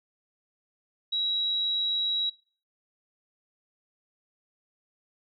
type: tone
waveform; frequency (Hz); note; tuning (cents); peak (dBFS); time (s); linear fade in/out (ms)
sine; 3871; B7; -35; -25; 1.12-2.3; 10
effects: noise-tail reverb RT60 0.4 s tail -20 dB re dry